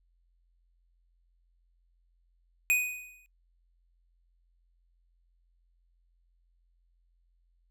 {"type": "tone with exponential decay", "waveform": "square", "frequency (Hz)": 2489, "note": "D#7", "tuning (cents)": 0, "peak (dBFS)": -21, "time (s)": [2.7, 3.26], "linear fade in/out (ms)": 0, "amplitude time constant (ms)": 120, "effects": ["noise-tail reverb RT60 0.1 s tail -24 dB re dry", "added 43 Hz sine -66 dBFS peak until 7.7 s"]}